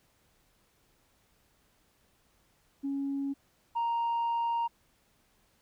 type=tone pair in turn; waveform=sine; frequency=277.2 / 932.4 Hz; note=C#4 / A#5; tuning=0 / 0 cents; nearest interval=octave + major sixth; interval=2100 cents; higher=second; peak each=-29 / -25 dBFS; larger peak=second; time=2.83-3.34 / 3.75-4.68 s; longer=second; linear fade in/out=20 ms; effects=tanh soft clip ceiling -26 dBFS + pink hiss -69 dBFS RMS until 5.61 s